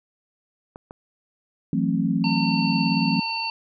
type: clicks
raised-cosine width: 1 ms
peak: -24 dBFS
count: 2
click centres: 0.759 / 0.909 s
type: chord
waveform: sine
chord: F# half-diminished seventh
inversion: third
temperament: just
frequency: 166.5 / 185 / 222 / 266.4 Hz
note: E3 / F#3 / A3 / C4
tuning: +18 / 0 / +16 / +31 cents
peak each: -25 dBFS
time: 1.73-3.2 s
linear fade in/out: 2 ms
type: harmonic tone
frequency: 907 Hz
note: A#5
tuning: 48 cents flat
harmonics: 1 / 3 / 5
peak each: -29 / -29 / -29 dBFS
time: 2.24-3.5 s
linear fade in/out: 2 ms
effects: none